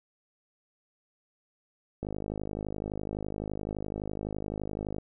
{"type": "click train", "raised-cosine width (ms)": 2, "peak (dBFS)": -21, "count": 154, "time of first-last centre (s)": [2.03, 4.984], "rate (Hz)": 51.8, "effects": []}